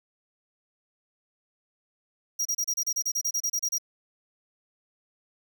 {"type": "tone bursts", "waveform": "45% pulse", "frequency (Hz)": 5710, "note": "F8", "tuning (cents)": 37, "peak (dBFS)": -25, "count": 15, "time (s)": [2.39, 3.784], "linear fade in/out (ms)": 10, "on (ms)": 64, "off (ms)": 31, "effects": []}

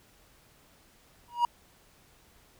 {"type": "tone with exponential growth", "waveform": "triangle", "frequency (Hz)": 955, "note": "A#5", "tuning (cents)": 42, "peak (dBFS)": -16, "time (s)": [1.28, 1.45], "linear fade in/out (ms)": 2, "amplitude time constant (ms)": 36, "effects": ["pink hiss -61 dBFS RMS until 2.59 s"]}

